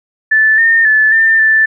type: tone with pitch steps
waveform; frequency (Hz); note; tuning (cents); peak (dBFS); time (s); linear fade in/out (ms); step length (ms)
sine; 1752 / 1822 / 1738 / 1794 / 1762; A6 / A#6 / A6 / A6 / A6; -8 / -40 / -22 / +33 / +2; -6; 0.31-1.66; 10; 270
effects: none